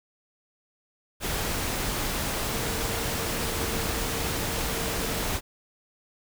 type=tone in noise; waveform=sine; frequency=456.7 Hz; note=A#4; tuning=36 cents flat; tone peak=-38 dBFS; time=2.5-5.25 s; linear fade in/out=50 ms; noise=pink; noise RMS=-29 dBFS; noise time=1.2-5.41 s; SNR=-12 dB; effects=none